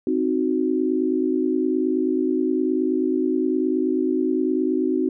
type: chord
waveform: sine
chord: C diminished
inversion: none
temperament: equal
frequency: 261.6 / 311.1 / 370 Hz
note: C4 / Eb4 / Gb4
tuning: 0 / 0 / 0 cents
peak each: -23 dBFS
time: 0.07-5.09 s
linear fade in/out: 2 ms
effects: none